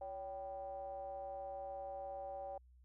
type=ring-modulated tone; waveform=triangle; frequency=106.3 Hz; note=G#2; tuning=41 cents sharp; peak=-38 dBFS; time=0.01-2.58 s; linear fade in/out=5 ms; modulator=671 Hz; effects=added 62 Hz sine -61 dBFS peak until 2.84 s